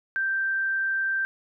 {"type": "tone", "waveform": "sine", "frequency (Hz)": 1568, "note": "G6", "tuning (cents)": 0, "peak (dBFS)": -23, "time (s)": [0.16, 1.25], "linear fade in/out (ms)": 0, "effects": []}